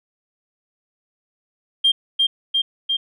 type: tone with echo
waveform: sine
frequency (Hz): 3195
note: G7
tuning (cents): +32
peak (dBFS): -11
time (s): 1.84-1.92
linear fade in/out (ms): 10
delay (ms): 350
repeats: 3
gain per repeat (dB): -2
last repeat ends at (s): 2.97
effects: tanh soft clip ceiling -8 dBFS